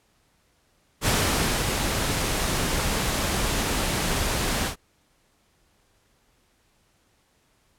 pink noise with ADSR envelope, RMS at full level -21 dBFS, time 1.01-4.76 s, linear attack 58 ms, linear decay 560 ms, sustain -4 dB, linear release 110 ms, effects pink hiss -65 dBFS RMS until 7.78 s + low-pass 12000 Hz 12 dB/octave

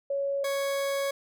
sine / 40% pulse tone pair in turn, 557 / 554.7 Hz, C#5 / C#5, +8 / +1 cents, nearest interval unison, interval 7 cents, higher first, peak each -26 dBFS, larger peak neither, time 0.1-0.44 / 0.44-1.11 s, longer second, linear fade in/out 5 ms, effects none

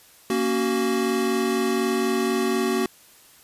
square chord, F# major, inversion first, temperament equal with one note detuned, 233.1 / 277.2 / 374.7 Hz, A#3 / C#4 / F#4, 0 / 0 / +22 cents, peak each -26 / -29 / -24 dBFS, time 0.3-2.86 s, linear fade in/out 2 ms, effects white hiss -52 dBFS RMS until 3.43 s + resampled to 32000 Hz

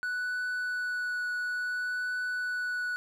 triangle tone with vibrato, 1480 Hz, F#6, in tune, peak -28 dBFS, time 0.03-2.96 s, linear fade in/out 0 ms, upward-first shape triangle, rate 0.58 Hz, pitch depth 11 cents each way, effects none

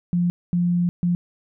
sine tone bursts at uneven times, 175.1 Hz, F3, 5 cents sharp, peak -17 dBFS, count 3, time 0.13-0.3 / 0.53-0.89 / 1.03-1.15 s, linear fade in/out 0 ms, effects none

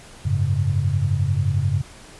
sine chord, F# suspended second, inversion none, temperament equal, 92.5 / 103.83 / 138.59 Hz, F#2 / G#2 / C#3, 0 / 0 / 0 cents, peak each -22 dBFS, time 0.25-1.82 s, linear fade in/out 10 ms, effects pink hiss -44 dBFS RMS until 2.19 s + resampled to 24000 Hz

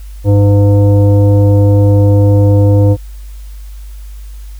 sine tone with frequency modulation, 101 Hz, G#2, 48 cents flat, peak -4 dBFS, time 0.24-2.97 s, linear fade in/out 50 ms, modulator 406 Hz, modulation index 0.64, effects added 50 Hz sine -25 dBFS peak until 4.59 s + white hiss -45 dBFS RMS until 4.59 s

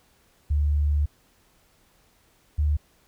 sine tone pair in turn, 73.4 / 74.42 Hz, D2 / D2, 0 / +24 cents, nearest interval unison, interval 24 cents, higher second, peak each -19 dBFS, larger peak neither, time 0.5-1.06 / 2.58-2.77 s, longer first, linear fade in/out 10 ms, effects pink hiss -62 dBFS RMS until 3.07 s

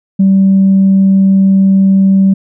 sine tone, 193.3 Hz, G3, 24 cents flat, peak -3 dBFS, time 0.19-2.34 s, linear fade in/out 10 ms, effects tanh soft clip ceiling -1 dBFS

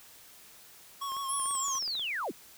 square tone with vibrato, 1092 Hz, C#6, 26 cents flat, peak -34 dBFS, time 1.01-1.79 s, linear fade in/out 10 ms, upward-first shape sine, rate 6.5 Hz, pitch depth 43 cents each way
clicks, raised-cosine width 0.5 ms, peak -34 dBFS, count 12, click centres 1.12 / 1.167 / 1.399 / 1.458 / 1.51 / 1.552 / 1.682 / 1.753 / 1.825 / 1.878 / 1.952 / 1.995 s
sine linear sweep, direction down, 11000 to 125.3 Hz, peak -31 dBFS, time 1.28-2.32 s, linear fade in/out 20 ms
effects white hiss -54 dBFS RMS until 2.57 s

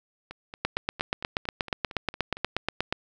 two click trains, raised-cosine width 0.3 ms, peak -23 / -9 dBFS, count 10 / 20, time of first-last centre 0.31-2.369 / 0.65-2.925 s, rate 4.37 / 8.35 Hz, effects none

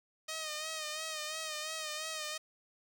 5% pulse tone with vibrato, 622.3 Hz, D#5, in tune, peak -26 dBFS, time 0.28-2.38 s, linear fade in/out 10 ms, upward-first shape sine, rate 2.9 Hz, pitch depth 48 cents each way, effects none

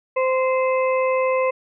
harmonic tone, 519 Hz, C5, 14 cents flat, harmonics 1 / 2 / 4 / 5, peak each -18 / -24 / -30 / -32 dBFS, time 0.16-1.51 s, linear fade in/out 10 ms, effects none

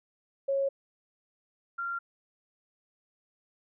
sine tone pair in turn, 549 / 1383.4 Hz, C#5 / F6, -17 / -17 cents, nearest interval octave + major third, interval 1600 cents, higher second, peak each -25 / -31 dBFS, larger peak first, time 0.48-0.69 / 1.78-1.99 s, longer neither, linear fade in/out 10 ms, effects none

